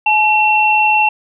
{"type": "tone pair together", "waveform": "sine", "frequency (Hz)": [854, 2713], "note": ["G#5", "E7"], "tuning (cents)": [48, 49], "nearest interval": "octave + minor sixth", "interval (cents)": 2001, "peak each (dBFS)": -12, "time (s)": [0.06, 1.09], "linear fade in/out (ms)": 5, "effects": []}